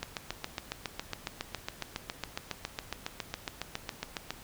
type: click train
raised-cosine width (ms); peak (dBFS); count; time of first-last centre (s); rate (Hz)
0.2; -16; 32; 0.03-4.306; 7.25
effects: pink hiss -51 dBFS RMS until 4.43 s